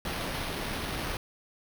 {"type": "noise with sample-and-hold", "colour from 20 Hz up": "pink", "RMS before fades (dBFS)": -34, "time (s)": [0.05, 1.17], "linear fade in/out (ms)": 2, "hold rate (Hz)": 7350, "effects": []}